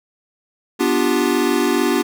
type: chord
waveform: square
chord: G dominant seventh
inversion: first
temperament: equal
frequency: 246.9 / 293.7 / 349.2 / 392 Hz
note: B3 / D4 / F4 / G4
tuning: 0 / 0 / 0 / 0 cents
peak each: -22 / -21 / -21 / -22 dBFS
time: 0.79-2.03 s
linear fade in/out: 20 ms
effects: none